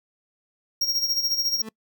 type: tone with tremolo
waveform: square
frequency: 5588 Hz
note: F8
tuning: in tune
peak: -20 dBFS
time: 0.81-1.62 s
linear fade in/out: 5 ms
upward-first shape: sine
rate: 14 Hz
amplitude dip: 65%
type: tone with exponential growth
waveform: 30% pulse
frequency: 220 Hz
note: A3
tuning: in tune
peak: -29 dBFS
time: 1.53-1.69 s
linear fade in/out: 5 ms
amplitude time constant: 34 ms
effects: noise-tail reverb RT60 0.1 s tail -25 dB re dry